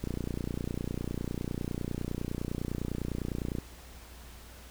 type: click train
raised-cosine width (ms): 3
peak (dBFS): -20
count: 107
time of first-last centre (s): 0.04-3.585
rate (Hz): 29.9
effects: added 60 Hz sine -49 dBFS peak until 4.7 s + pink hiss -52 dBFS RMS until 4.7 s